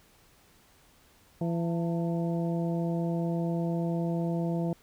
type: harmonic tone with a mistuned harmonic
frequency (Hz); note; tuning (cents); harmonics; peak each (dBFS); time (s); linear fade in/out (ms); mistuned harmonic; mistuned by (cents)
168.5; E3; +38; 1 / 2 / 3 / 4 / 5; -28 / -34 / -38 / -38 / -46; 1.41-4.73; 2; 5; +100
effects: pink hiss -61 dBFS RMS until 4.82 s

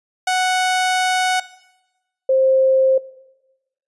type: tone pair in turn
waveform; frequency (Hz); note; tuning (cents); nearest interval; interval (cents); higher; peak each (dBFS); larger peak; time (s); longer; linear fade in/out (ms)
sawtooth / sine; 740 / 527.8; F#5 / C5; 0 / +15; tritone; 585; first; -12; neither; 0.27-1.4 / 2.29-2.98; first; 5
effects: noise-tail reverb RT60 1.0 s tail -18 dB re dry + resampled to 24000 Hz

